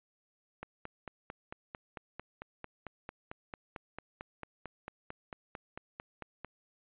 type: click train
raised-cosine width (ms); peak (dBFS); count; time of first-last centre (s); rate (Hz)
0.5; -26; 27; 0.63-6.447; 4.47
effects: resampled to 8000 Hz